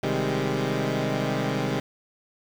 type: chord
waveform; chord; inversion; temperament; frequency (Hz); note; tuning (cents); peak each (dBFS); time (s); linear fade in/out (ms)
15% pulse; Ab major seventh; first; equal; 130.81 / 155.56 / 196 / 207.7; C3 / Eb3 / G3 / Ab3; 0 / 0 / 0 / 0; -22 / -23 / -26 / -25; 0.03-1.8; 5
effects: low-pass 5000 Hz 12 dB/octave + 7-bit